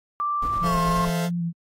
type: tone with pitch glide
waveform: sine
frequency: 1174.7 to 1071 Hz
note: D6 to C6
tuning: 0 to +40 cents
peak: -22 dBFS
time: 0.2-1.05 s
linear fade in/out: 0 ms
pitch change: -160 cents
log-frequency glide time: 0.64-0.76 s
type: noise with tremolo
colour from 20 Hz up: brown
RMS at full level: -31 dBFS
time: 0.42-1.1 s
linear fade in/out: 5 ms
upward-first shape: square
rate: 9.3 Hz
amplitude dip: 40%
type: tone with vibrato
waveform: sine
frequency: 171.1 Hz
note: F3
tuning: 35 cents flat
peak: -23 dBFS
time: 0.6-1.53 s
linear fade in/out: 50 ms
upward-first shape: square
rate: 3.1 Hz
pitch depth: 21 cents each way
type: chord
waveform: sawtooth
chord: F major seventh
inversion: first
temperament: just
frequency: 436.5 / 523.8 / 654.8 / 698.5 Hz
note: A4 / C5 / E5 / F5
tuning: -14 / +2 / -12 / 0 cents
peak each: -29 dBFS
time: 0.62-1.3 s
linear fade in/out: 50 ms
effects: AAC 48 kbps